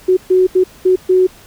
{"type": "tone bursts at uneven times", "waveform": "sine", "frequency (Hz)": 370, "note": "F#4", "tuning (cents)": 0, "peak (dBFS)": -7, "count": 5, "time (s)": [[0.08, 0.17], [0.3, 0.47], [0.55, 0.64], [0.85, 0.96], [1.09, 1.27]], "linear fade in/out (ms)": 10, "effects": ["pink hiss -42 dBFS RMS until 1.46 s"]}